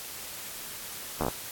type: slowing click train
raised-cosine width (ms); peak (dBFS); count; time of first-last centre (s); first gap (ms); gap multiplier
1; -14; 6; 1.21-1.283; 12; 1.1
effects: white hiss -40 dBFS RMS until 1.51 s + AAC 64 kbps